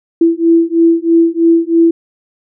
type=beating tone pair; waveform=sine; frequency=331.4 / 334.5 Hz; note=E4 / E4; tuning=+9 / +25 cents; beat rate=3.1 Hz; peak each=-10 dBFS; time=0.21-1.91 s; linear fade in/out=5 ms; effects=none